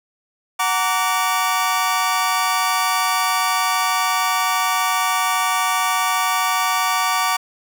sawtooth chord, Gb augmented, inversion none, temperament just, 740 / 925 / 1156.2 Hz, Gb5 / Bb5 / D6, 0 / -14 / -27 cents, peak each -19 / -19 / -16 dBFS, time 0.59-7.37 s, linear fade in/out 10 ms, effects none

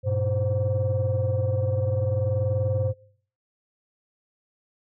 sine tone cluster, 98.7 / 119.2 / 522 Hz, G2 / A#2 / C5, +12 / +39 / -4 cents, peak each -23 / -27 / -26 dBFS, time 0.03-2.94 s, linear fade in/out 50 ms, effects noise-tail reverb RT60 0.5 s tail -19 dB re dry + tanh soft clip ceiling -16 dBFS

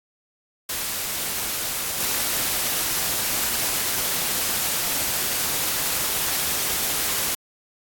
white noise with level steps, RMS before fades -27 / -24 dBFS, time 0.69-7.35 s, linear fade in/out 5 ms, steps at 2 s, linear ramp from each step 5 ms, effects AAC 64 kbps

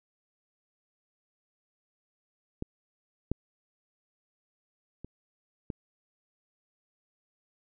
clicks, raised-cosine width 3 ms, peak -20 / -15 / -28 / -21 dBFS, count 4, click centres 2.624 / 3.316 / 5.046 / 5.702 s, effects none

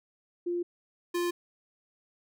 sine / square tone pair in turn, 349.2 / 349.2 Hz, F4 / F4, 0 / 0 cents, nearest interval unison, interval 0 cents, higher neither, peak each -28 dBFS, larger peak neither, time 0.46-0.63 / 1.14-1.31 s, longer neither, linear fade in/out 10 ms, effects none

